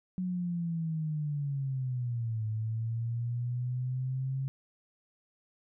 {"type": "linear two-way sweep", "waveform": "sine", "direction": "down then up", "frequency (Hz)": [185, 108.3, 135.1], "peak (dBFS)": -30, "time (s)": [0.18, 4.48], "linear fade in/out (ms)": 0, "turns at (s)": 2.46, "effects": []}